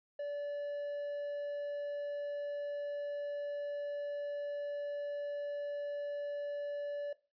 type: tone with hard clipping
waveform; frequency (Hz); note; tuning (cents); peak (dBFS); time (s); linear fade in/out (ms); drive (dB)
triangle; 578; D5; -28; -37; 0.19-7.13; 5; 6
effects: noise-tail reverb RT60 0.3 s tail -17 dB re dry + resampled to 11025 Hz